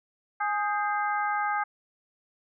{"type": "harmonic tone with a mistuned harmonic", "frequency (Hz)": 415.3, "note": "G#4", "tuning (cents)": 0, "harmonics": [2, 3, 4, 5], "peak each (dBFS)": [-28, -30, -32, -38], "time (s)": [0.4, 1.64], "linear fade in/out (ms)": 10, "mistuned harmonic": 4, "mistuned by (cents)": -78, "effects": []}